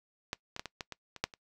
clicks, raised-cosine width 0.2 ms, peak -16 / -22 / -18 / -21 / -20 / -23 / -27 / -11 / -30 dBFS, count 9, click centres 0.331 / 0.564 / 0.595 / 0.657 / 0.808 / 0.923 / 1.163 / 1.24 / 1.338 s, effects noise-tail reverb RT60 0.1 s tail -22 dB re dry

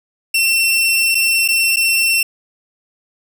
sawtooth tone with dropouts, 2704 Hz, E7, 43 cents sharp, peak -9 dBFS, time 0.34-2.23 s, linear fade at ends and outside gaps 5 ms, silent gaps 1.147-1.151 / 1.479-1.485 / 1.761-1.768 s, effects none

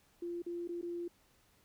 sine tone with dropouts, 345.6 Hz, F4, 18 cents flat, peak -37 dBFS, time 0.22-1.08 s, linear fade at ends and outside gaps 5 ms, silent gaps 0.421-0.463 / 0.676-0.69 / 0.814-0.827 s, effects pink hiss -69 dBFS RMS until 1.64 s

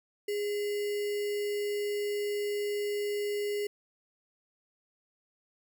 sine tone with sample-and-hold, 412.2 Hz, G#4, 13 cents flat, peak -29 dBFS, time 0.28-3.67 s, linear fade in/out 5 ms, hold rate 2450 Hz, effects none

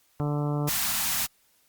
harmonic tone, 146.8 Hz, D3, in tune, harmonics 1 / 2 / 3 / 4 / 5 / 6 / 7 / 8 / 9, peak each -26 / -32 / -36 / -38 / -40 / -42 / -43 / -44 / -45 dBFS, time 0.2-0.69 s, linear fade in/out 0 ms
white band-stop noise, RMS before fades -27 dBFS, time 0.67-1.27 s, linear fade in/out 20 ms, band 270 to 660 Hz, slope 48 dB/octave
effects white hiss -65 dBFS RMS until 1.68 s + Opus 48 kbps

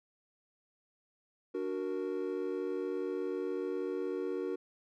triangle chord, D augmented, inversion none, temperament equal, 293.7 / 370 / 466.2 Hz, D4 / F#4 / A#4, 0 / 0 / 0 cents, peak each -38 / -34 / -36 dBFS, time 1.54-4.56 s, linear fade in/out 10 ms, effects none

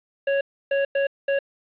square tone bursts at uneven times, 554.4 Hz, C#5, in tune, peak -20 dBFS, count 4, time 0.27-0.41 / 0.71-0.85 / 0.95-1.07 / 1.28-1.39 s, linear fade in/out 5 ms, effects resampled to 8000 Hz + 8-bit

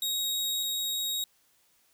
sawtooth tone pair in turn, 3781 / 3781 Hz, A#7 / A#7, +24 / +24 cents, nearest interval unison, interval 0 cents, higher neither, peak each -25 / -26 dBFS, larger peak first, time 0.02-0.63 / 0.63-1.24 s, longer neither, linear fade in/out 2 ms, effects white hiss -67 dBFS RMS until 1.93 s

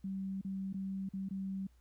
sine tone with dropouts, 192.7 Hz, G3, 29 cents flat, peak -36 dBFS, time 0.04-1.67 s, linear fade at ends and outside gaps 5 ms, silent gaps 0.413-0.447 / 0.729-0.742 / 1.09-1.135 / 1.288-1.308 s, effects added 60 Hz sine -62 dBFS peak until 1.8 s + pink hiss -75 dBFS RMS until 1.8 s

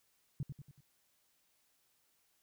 sine tone with echo, 140 Hz, C#3, 18 cents sharp, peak -34 dBFS, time 0.4-0.43 s, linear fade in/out 2 ms, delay 94 ms, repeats 4, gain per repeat -6 dB, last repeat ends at 0.806 s, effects white hiss -75 dBFS RMS until 2.42 s

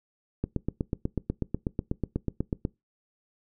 click train, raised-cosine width 3 ms, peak -14 dBFS, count 19, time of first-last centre 0.44-2.651 s, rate 8.14 Hz, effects noise-tail reverb RT60 0.2 s tail -22 dB re dry

